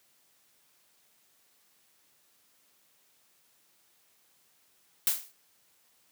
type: noise with exponential decay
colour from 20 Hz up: blue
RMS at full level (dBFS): -22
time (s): 5.07-5.32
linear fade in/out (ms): 1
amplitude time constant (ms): 53
effects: white hiss -67 dBFS RMS until 6.11 s + high-pass 100 Hz 12 dB/octave